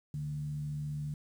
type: tone with frequency modulation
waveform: sine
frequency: 147.6 Hz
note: D3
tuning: 9 cents sharp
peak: -34 dBFS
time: 0.14-1.14 s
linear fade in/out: 2 ms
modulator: 74.5 Hz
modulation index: 0.31
effects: 10-bit